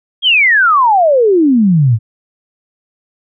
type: exponential sweep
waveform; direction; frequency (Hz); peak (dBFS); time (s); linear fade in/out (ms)
sine; down; 3322 to 104.6; -6; 0.22-1.99; 50
effects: none

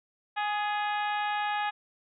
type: harmonic tone with a mistuned harmonic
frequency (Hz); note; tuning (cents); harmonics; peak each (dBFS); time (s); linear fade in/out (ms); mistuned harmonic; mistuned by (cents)
415.3; G#4; 0; 2 / 3 / 4 / 5 / 6 / 7 / 8 / 9; -29 / -37 / -35 / -43 / -40 / -44 / -45 / -47; 0.36-1.71; 20; 4; +27
effects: none

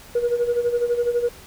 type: tone with tremolo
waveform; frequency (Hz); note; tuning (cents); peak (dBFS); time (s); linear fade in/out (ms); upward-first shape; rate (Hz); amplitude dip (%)
sine; 479.2; A#4; +48; -14; 0.15-1.29; 5; sine; 12; 75
effects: tanh soft clip ceiling -14 dBFS + pink hiss -44 dBFS RMS until 1.46 s

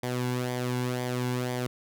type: tone with flanger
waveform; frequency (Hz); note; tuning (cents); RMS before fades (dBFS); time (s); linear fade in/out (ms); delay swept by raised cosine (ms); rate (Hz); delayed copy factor
sawtooth; 124.7; B2; +17; -30; 0.03-1.67; 5; 0.73 to 1.64; 2; -0.6
effects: none

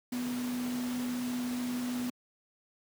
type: tone in noise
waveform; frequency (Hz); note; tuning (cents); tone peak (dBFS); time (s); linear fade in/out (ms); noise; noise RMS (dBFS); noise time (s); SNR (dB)
sine; 246.9; B3; 0; -31; 0.12-2.1; 5; pink; -42; 0.12-2.1; +8
effects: high-pass 150 Hz 12 dB/octave

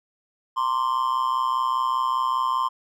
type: tone with amplitude modulation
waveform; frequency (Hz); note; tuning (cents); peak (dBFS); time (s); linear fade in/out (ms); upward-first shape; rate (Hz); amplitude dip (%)
triangle; 1046.5; C6; 0; -15; 0.56-2.69; 20; sine; 125; 85
effects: none

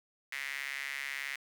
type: tone with high-pass filter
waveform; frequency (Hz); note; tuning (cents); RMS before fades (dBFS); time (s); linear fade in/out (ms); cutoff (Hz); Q
sawtooth; 138.59; C#3; 0; -39; 0.32-1.36; 5; 2000; 5.5
effects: 10-bit

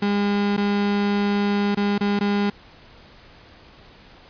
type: tone with dropouts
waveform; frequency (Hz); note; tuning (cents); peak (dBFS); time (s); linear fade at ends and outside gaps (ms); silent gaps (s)
35% pulse; 203.1; G#3; -38; -17; 0.02-2.5; 5; 0.567-0.576 / 1.748-1.771 / 1.981-2.008 / 2.192-2.208
effects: pink hiss -48 dBFS RMS until 4.29 s + resampled to 11025 Hz

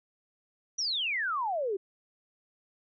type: exponential sweep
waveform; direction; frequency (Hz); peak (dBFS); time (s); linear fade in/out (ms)
sine; down; 5990 to 370; -28; 0.78-1.77; 10
effects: none

